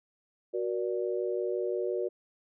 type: chord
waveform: sine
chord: Gb augmented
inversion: none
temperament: equal with one note detuned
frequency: 370 / 475.7 / 587.3 Hz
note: Gb4 / Bb4 / D5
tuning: 0 / +35 / 0 cents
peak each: -31 / -33 / -36 dBFS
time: 0.53-2.09 s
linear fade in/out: 20 ms
effects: none